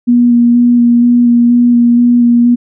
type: tone with vibrato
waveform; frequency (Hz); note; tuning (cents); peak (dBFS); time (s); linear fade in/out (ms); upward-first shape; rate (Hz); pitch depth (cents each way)
sine; 239.8; A#3; +49; -4; 0.07-2.56; 20; square; 2.1; 12
effects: none